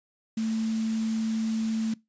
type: tone in noise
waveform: sine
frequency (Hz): 222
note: A3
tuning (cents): +16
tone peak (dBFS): -25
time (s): 0.37-1.94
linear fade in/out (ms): 5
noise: white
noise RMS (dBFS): -42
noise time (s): 0.37-1.94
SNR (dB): +14
effects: noise-tail reverb RT60 0.2 s tail -22 dB re dry + resampled to 16000 Hz